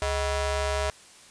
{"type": "ring-modulated tone", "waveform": "sawtooth", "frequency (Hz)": 348.4, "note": "F4", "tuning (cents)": -4, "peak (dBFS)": -18, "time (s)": [0.02, 0.9], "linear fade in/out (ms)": 0, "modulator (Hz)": 278, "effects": ["white hiss -51 dBFS RMS until 1.3 s", "resampled to 22050 Hz"]}